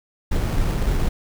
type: noise with sample-and-hold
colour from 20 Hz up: brown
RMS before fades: -20 dBFS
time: 0.31-1.09 s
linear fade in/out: 10 ms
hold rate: 3675 Hz
effects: none